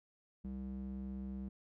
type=tone with band-pass filter; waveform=square; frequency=65.41 Hz; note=C2; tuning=in tune; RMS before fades=-43 dBFS; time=0.44-1.49 s; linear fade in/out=10 ms; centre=170 Hz; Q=2.8; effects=none